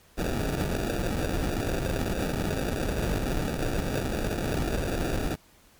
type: noise with sample-and-hold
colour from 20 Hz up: pink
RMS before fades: -28 dBFS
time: 0.17-5.36 s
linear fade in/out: 20 ms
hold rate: 1050 Hz
effects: pink hiss -58 dBFS RMS until 5.79 s + MP3 96 kbps